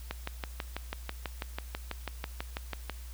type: click train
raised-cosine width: 0.3 ms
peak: -18 dBFS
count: 18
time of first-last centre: 0.11-2.897 s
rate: 6.1 Hz
effects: added 60 Hz sine -41 dBFS peak until 3.13 s + white hiss -54 dBFS RMS until 3.13 s